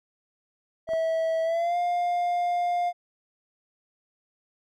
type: tone with pitch glide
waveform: triangle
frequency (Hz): 650 to 704.7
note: E5 to F5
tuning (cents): -24 to +15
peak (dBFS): -21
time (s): 0.87-2.93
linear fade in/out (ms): 50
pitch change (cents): +139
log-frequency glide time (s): 1.43-1.77
type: clicks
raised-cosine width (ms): 1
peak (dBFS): -27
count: 2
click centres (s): 0.89 / 0.935
effects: none